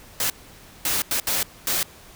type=noise bursts at uneven times; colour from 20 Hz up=white; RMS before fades=-23 dBFS; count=5; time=0.2-0.3 / 0.85-1.02 / 1.11-1.2 / 1.27-1.43 / 1.67-1.83 s; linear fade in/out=2 ms; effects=pink hiss -47 dBFS RMS until 2.15 s